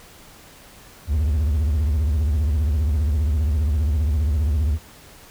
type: tone with vibrato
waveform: triangle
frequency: 74.9 Hz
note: D2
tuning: 35 cents sharp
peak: -15 dBFS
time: 1.07-4.79 s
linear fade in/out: 50 ms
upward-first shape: triangle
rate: 15 Hz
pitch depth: 230 cents each way
effects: pink hiss -46 dBFS RMS until 5.3 s